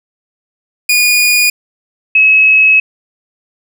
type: tone pair in turn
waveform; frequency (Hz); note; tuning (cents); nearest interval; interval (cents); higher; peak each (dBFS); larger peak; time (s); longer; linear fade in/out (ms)
sawtooth / sine; 2448 / 2571; D#7 / E7; -29 / -44; minor second; 85; second; -4; neither; 0.89-1.5 / 2.15-2.8; second; 5
effects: none